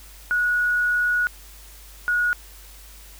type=tone pair in turn; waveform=sine; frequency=1459 / 1451.5 Hz; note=F#6 / F#6; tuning=-25 / -34 cents; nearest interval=unison; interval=9 cents; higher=first; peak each=-18 dBFS; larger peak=neither; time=0.31-1.27 / 2.08-2.33 s; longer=first; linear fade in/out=0 ms; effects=added 50 Hz sine -44 dBFS peak until 3.19 s + white hiss -47 dBFS RMS until 3.19 s